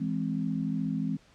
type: chord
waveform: sine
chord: E augmented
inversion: none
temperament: equal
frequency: 164.81 / 207.7 / 261.6 Hz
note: E3 / G#3 / B#3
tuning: 0 / 0 / 0 cents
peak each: -32 dBFS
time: 0-1.17 s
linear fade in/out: 10 ms
effects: pink hiss -60 dBFS RMS until 1.34 s + low-pass 6000 Hz 12 dB/octave